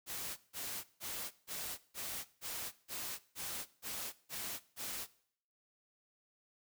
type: noise bursts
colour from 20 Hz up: white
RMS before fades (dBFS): -42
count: 11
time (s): 0.06-5.07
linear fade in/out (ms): 50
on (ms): 310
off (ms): 160
effects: noise-tail reverb RT60 0.6 s tail -19 dB re dry